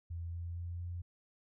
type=tone with pitch steps; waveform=sine; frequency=84.6 / 85.53 / 86.48 / 87.43 Hz; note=E2 / F2 / F2 / F2; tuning=+45 / -36 / -16 / +2 cents; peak=-38 dBFS; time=0.1-1.02 s; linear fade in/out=10 ms; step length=230 ms; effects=none